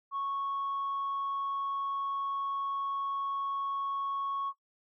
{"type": "tone", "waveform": "sine", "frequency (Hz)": 1105, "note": "C#6", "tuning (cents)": -6, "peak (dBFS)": -30, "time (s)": [0.11, 4.53], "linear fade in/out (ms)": 50, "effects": ["noise-tail reverb RT60 0.1 s tail -17 dB re dry", "tanh soft clip ceiling -28 dBFS"]}